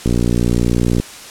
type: click train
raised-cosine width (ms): 3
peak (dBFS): -3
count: 57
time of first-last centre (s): 0.06-1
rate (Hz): 59.6
effects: white hiss -34 dBFS RMS until 1.3 s + low-pass 9000 Hz 12 dB/octave